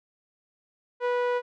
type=tone with low-pass filter; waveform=sawtooth; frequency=490 Hz; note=B4; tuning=14 cents flat; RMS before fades=-26 dBFS; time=1-1.42 s; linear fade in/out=50 ms; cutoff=1700 Hz; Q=0.67; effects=none